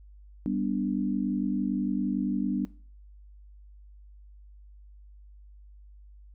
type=chord; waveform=sine; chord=G major; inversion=none; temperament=equal; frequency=196 / 246.9 / 293.7 Hz; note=G3 / B3 / D4; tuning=0 / 0 / 0 cents; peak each=-30 dBFS; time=0.46-2.65 s; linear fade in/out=0 ms; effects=noise-tail reverb RT60 0.4 s tail -19 dB re dry + added 50 Hz sine -48 dBFS peak until 6.34 s